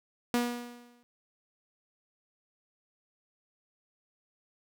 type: tone with exponential decay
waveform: sawtooth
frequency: 241.2 Hz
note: B3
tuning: 41 cents flat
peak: -20 dBFS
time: 0.34-1.03 s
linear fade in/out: 0 ms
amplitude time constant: 150 ms
effects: none